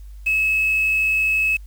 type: tone with quantisation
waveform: sine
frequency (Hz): 2586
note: E7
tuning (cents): -34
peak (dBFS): -16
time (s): 0.26-1.57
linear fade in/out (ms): 10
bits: 6
effects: added 50 Hz sine -35 dBFS peak until 1.66 s + white hiss -60 dBFS RMS until 1.66 s